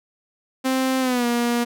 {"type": "tone with pitch glide", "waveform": "sawtooth", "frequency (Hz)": [261.6, 238.5], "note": ["C4", "A#3"], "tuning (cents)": [0, 40], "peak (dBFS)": -15, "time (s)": [0.64, 1.65], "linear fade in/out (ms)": 20, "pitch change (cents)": -160, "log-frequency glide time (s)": [1, 1.26], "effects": []}